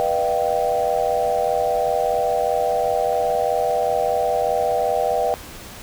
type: tone cluster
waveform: sine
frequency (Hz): 487.7 / 607 / 692 / 775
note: B4 / D#5 / F5 / G5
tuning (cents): -22 / -43 / -16 / -20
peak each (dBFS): -23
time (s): 0-5.34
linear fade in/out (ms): 0
effects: pink hiss -38 dBFS RMS until 5.82 s